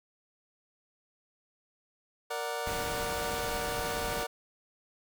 25% pulse chord, Bb augmented, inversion none, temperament equal, 466.2 / 587.3 / 740 Hz, Bb4 / D5 / F#5, 0 / 0 / 0 cents, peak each -33 / -34 / -34 dBFS, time 2.3-4.27 s, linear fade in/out 10 ms
pink noise, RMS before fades -38 dBFS, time 2.66-4.24 s, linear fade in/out 10 ms
effects none

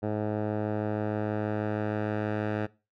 10% pulse tone with low-pass filter sweep, 106.3 Hz, G#2, 41 cents sharp, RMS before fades -30 dBFS, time 0.02-2.67 s, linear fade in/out 20 ms, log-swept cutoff 840 to 1800 Hz, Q 0.98, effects noise-tail reverb RT60 0.3 s tail -21 dB re dry

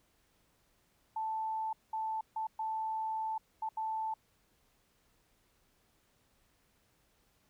sine tone bursts at uneven times, 880 Hz, A5, in tune, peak -33 dBFS, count 6, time 1.16-1.73 / 1.93-2.21 / 2.36-2.47 / 2.59-3.38 / 3.62-3.69 / 3.77-4.14 s, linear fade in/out 5 ms, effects pink hiss -72 dBFS RMS until 7.49 s

